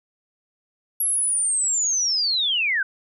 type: linear sweep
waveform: sine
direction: down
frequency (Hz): 11360 to 1480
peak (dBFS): -19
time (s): 1-2.83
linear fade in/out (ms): 5
effects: none